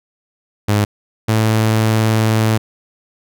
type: tone pair in turn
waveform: sawtooth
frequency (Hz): 104 / 110.18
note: G#2 / A2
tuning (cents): +3 / +3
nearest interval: minor second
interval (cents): 100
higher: second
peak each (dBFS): -8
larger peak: neither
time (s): 0.68-0.85 / 1.28-2.58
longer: second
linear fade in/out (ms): 10
effects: none